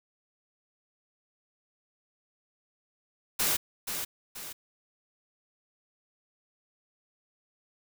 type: noise with echo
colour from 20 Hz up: white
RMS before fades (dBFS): -27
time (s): 3.39-3.57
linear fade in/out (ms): 10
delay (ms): 480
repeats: 2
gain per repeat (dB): -7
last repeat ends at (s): 4.53
effects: none